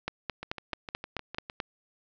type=two click trains; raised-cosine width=0.3 ms; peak=-22 / -15 dBFS; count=8 / 8; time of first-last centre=0.43-1.499 / 0.08-1.602 s; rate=6.55 / 4.6 Hz; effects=resampled to 16000 Hz + 9-bit